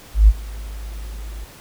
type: tone with ADSR envelope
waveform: sine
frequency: 52.3 Hz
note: G#1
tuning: 13 cents sharp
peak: -4 dBFS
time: 0.14-1.45 s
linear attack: 140 ms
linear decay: 44 ms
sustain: -24 dB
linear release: 13 ms
effects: pink hiss -43 dBFS RMS until 1.6 s